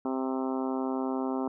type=harmonic tone; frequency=131.4 Hz; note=C3; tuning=8 cents sharp; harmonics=2 / 3 / 4 / 5 / 6 / 7 / 8 / 9 / 10; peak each=-30 / -35 / -40 / -40 / -39 / -41 / -43 / -47 / -46 dBFS; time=0.05-1.48 s; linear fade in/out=2 ms; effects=none